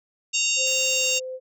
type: harmonic tone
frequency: 925 Hz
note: A#5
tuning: 14 cents flat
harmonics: 3 / 4 / 5 / 6 / 7 / 8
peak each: -24 / -30 / -32 / -31 / -29 / -26 dBFS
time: 0.33-1.2 s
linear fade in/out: 20 ms
type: tone with pitch glide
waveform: sine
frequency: 523.3 to 515.5 Hz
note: C5 to C5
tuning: 0 to -26 cents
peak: -30 dBFS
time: 0.56-1.4 s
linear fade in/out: 50 ms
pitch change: -26 cents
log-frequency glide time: 0.86-1.09 s
type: noise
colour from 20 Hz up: white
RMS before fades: -42 dBFS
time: 0.66-1.19 s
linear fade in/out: 10 ms
effects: none